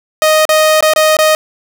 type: tone with dropouts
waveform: sawtooth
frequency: 622.3 Hz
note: D#5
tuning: in tune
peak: -3 dBFS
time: 0.22-1.35 s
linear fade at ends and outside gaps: 1 ms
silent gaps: 0.453-0.491 / 0.807-0.825 / 0.936-0.961 / 1.168-1.188 s
effects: none